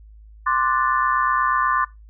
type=chord; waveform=sine; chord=D dominant seventh; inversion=third; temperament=equal; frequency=1046.5 / 1174.7 / 1480 / 1760 Hz; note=C6 / D6 / F#6 / A6; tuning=0 / 0 / 0 / 0 cents; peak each=-21 / -21 / -27 / -25 dBFS; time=0.46-1.85 s; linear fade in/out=10 ms; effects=noise-tail reverb RT60 0.2 s tail -20 dB re dry + added 53 Hz sine -42 dBFS peak until 2.09 s